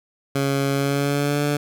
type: tone with pitch glide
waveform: 15% pulse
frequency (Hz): 138.59 to 145.82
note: C#3 to D3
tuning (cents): 0 to -12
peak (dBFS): -13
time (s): 0.35-1.57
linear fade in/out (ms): 5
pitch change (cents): +88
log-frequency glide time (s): 0.74-1.43
effects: none